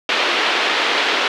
white band-pass noise, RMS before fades -18 dBFS, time 0.09-1.28 s, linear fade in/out 2 ms, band 300 to 3600 Hz, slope 24 dB/octave, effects none

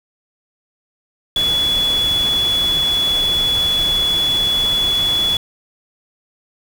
sine tone in noise, 3407 Hz, G#7, 44 cents sharp, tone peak -14 dBFS, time 1.36-5.37 s, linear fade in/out 2 ms, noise pink, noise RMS -27 dBFS, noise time 1.36-5.37 s, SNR +10 dB, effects none

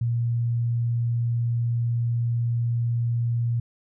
sine tone, 118 Hz, A#2, 22 cents sharp, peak -21 dBFS, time 0.01-3.6 s, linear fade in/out 5 ms, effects none

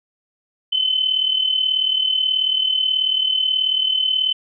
sine tone with amplitude modulation, 3048 Hz, G7, 49 cents flat, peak -13 dBFS, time 0.72-4.33 s, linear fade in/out 10 ms, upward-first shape sine, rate 38.4 Hz, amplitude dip 65%, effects none

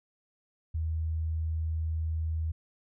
sine tone, 80 Hz, D#2, 49 cents sharp, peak -28 dBFS, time 0.74-2.52 s, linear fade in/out 10 ms, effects none

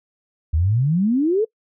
sine exponential sweep, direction up, 73.42 to 460.5 Hz, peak -15 dBFS, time 0.53-1.45 s, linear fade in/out 10 ms, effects noise-tail reverb RT60 0.1 s tail -24 dB re dry

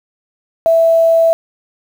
sine tone with quantisation, 659.3 Hz, E5, in tune, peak -7 dBFS, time 0.66-1.33 s, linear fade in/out 0 ms, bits 6, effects none

